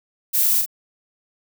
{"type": "noise with echo", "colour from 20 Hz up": "violet", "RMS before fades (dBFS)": -19, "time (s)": [0.33, 0.62], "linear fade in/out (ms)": 20, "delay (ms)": 42, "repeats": 1, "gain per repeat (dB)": -4, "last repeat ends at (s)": 0.662, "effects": []}